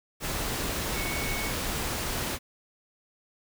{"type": "tone in noise", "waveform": "sine", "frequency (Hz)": 2217, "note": "C#7", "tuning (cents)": 0, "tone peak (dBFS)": -35, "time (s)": [0.93, 1.53], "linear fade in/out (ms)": 50, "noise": "pink", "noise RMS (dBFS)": -31, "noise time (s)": [0.2, 2.39], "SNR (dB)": -7, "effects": []}